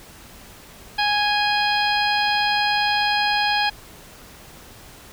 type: harmonic tone with a mistuned harmonic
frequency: 830 Hz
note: G#5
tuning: 1 cent flat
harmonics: 1 / 2 / 3 / 4 / 5 / 6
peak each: -21 / -24 / -26 / -27 / -28 / -29 dBFS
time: 0.98-3.7 s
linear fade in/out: 10 ms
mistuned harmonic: 4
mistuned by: -36 cents
effects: pink hiss -44 dBFS RMS until 5.12 s